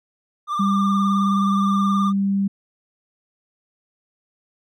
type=tone with vibrato; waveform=triangle; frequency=1191 Hz; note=D6; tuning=24 cents sharp; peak=-19 dBFS; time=0.47-2.13 s; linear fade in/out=50 ms; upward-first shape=sine; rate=19 Hz; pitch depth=42 cents each way
type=tone; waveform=sine; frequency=197.2 Hz; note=G3; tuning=11 cents sharp; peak=-17 dBFS; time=0.59-2.48 s; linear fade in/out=10 ms
effects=none